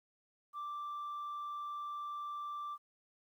sine tone, 1174.7 Hz, D6, in tune, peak -37 dBFS, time 0.53-2.78 s, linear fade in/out 50 ms, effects tanh soft clip ceiling -38 dBFS + 12-bit

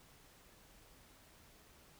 silence, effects pink hiss -63 dBFS RMS until 1.99 s

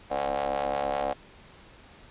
25% pulse ring-modulated tone, 69.3 Hz, C#2, in tune, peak -20 dBFS, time 0.1-1.14 s, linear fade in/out 20 ms, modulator 661 Hz, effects pink hiss -52 dBFS RMS until 2.1 s + resampled to 8000 Hz

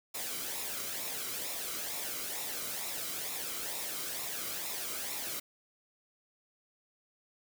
white noise with flanger, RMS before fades -38 dBFS, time 0.14-5.4 s, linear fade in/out 10 ms, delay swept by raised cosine 0.64 to 1.16 ms, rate 2.2 Hz, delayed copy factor -0.55, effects none

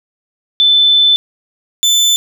sine / 30% pulse tone pair in turn, 3520 / 3520 Hz, A7 / A7, 0 / 0 cents, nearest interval unison, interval 0 cents, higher neither, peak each -6 dBFS, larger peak neither, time 0.6-1.16 / 1.83-2.16 s, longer first, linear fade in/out 0 ms, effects none

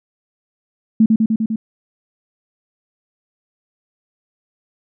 sine tone with echo, 220.7 Hz, A3, 5 cents sharp, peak -7 dBFS, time 1-1.06 s, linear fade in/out 5 ms, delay 100 ms, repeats 5, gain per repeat -2 dB, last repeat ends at 1.56 s, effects none

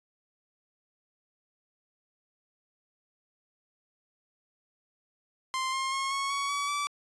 sawtooth tone with pitch steps, 1046.5 / 1064.2 / 1082.2 / 1100.4 / 1119 / 1137.9 / 1157.1 Hz, C6 / C6 / C#6 / C#6 / C#6 / C#6 / D6, 0 / +29 / -42 / -13 / +16 / +45 / -26 cents, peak -25 dBFS, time 5.54-6.87 s, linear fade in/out 0 ms, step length 190 ms, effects resampled to 22050 Hz

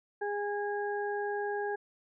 harmonic tone, 410.2 Hz, G#4, 21 cents flat, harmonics 1 / 2 / 4, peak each -33 / -36 / -39 dBFS, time 0.21-1.76 s, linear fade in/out 10 ms, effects none

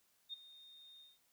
sine tone with ADSR envelope, 3674 Hz, A#7, 26 cents flat, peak -40 dBFS, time 0.29-1.19 s, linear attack 43 ms, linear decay 13 ms, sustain -16 dB, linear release 180 ms, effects white hiss -75 dBFS RMS until 1.32 s

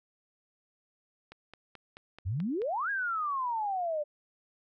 click train, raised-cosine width 0.3 ms, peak -31 dBFS, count 7, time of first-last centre 1.32-2.619 s, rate 4.62 Hz
sine exponential two-way sweep, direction up then down, 82.41 to 1661.2 to 580 Hz, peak -29 dBFS, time 2.25-4.04 s, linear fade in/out 20 ms, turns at 2.9 s
effects none

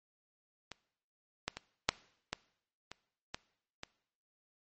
clicks, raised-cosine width 0.2 ms, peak -25 / -16 / -23 / -7 / -17 / -26 / -20 / -24 dBFS, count 8, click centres 0.717 / 1.48 / 1.57 / 1.89 / 2.33 / 2.916 / 3.345 / 3.834 s, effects noise-tail reverb RT60 0.7 s tail -21 dB re dry + MP3 32 kbps

